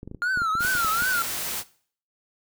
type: clicks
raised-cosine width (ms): 3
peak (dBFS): -24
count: 12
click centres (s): 0.031 / 0.076 / 0.114 / 0.147 / 0.374 / 0.419 / 0.553 / 0.607 / 0.649 / 0.752 / 0.847 / 1.022
type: tone with vibrato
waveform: triangle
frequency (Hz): 1396.9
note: F6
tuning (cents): 0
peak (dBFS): -20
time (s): 0.22-1.22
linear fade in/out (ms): 0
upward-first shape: triangle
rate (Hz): 2.6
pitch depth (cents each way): 180
type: noise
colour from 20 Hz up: white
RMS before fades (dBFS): -30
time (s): 0.59-1.64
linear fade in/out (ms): 50
effects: noise-tail reverb RT60 0.5 s tail -19 dB re dry